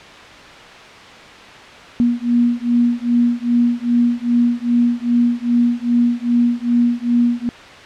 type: beating tone pair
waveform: sine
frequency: 238.2 / 240.7 Hz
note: A#3 / B3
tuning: +38 / -44 cents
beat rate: 2.5 Hz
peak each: -16 dBFS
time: 2-7.49 s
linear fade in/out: 0 ms
effects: white hiss -37 dBFS RMS until 7.85 s + low-pass 3000 Hz 12 dB/octave